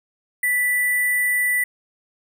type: tone with sample-and-hold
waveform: sine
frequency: 1975.5 Hz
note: B6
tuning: in tune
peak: -17 dBFS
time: 0.43-1.64 s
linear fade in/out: 5 ms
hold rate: 11025 Hz
effects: none